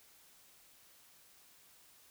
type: silence
effects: white hiss -63 dBFS RMS until 2.1 s